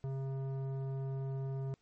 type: tone with tanh clipping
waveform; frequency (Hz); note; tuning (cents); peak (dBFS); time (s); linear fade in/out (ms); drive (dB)
sine; 134.8; C#3; -48; -37; 0.04-1.74; 0; 13
effects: pink hiss -75 dBFS RMS until 1.81 s + MP3 32 kbps